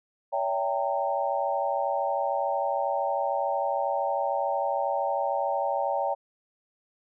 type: tone cluster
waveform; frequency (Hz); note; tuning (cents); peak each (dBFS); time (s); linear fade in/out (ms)
sine; 567 / 660 / 787 / 916; C#5 / E5 / G5 / A#5; +39 / +2 / +7 / -31; -29 / -32 / -29 / -31; 0.32-6.15; 20
effects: none